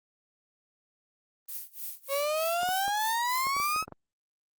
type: noise with tremolo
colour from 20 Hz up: violet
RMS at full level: -36 dBFS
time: 1.48-3.75 s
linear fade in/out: 10 ms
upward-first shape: sine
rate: 3.3 Hz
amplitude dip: 95%
type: exponential sweep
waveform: 35% pulse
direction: up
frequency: 544 to 1300 Hz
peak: -25 dBFS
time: 2.08-3.85 s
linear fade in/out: 50 ms
type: clicks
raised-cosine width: 1 ms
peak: -27 dBFS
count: 10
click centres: 2.632 / 2.689 / 2.88 / 3.469 / 3.566 / 3.6 / 3.762 / 3.826 / 3.88 / 3.923 s
effects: Opus 24 kbps